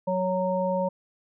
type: harmonic tone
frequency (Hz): 185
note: F#3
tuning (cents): 0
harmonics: 1 / 3 / 5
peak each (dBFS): -29 / -25 / -30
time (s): 0.07-0.89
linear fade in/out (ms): 10
effects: none